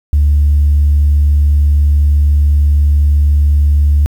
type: tone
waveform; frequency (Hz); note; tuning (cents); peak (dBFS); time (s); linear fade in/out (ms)
sine; 73; D2; -10; -5; 0.13-4.06; 0
effects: tanh soft clip ceiling -3 dBFS + 7-bit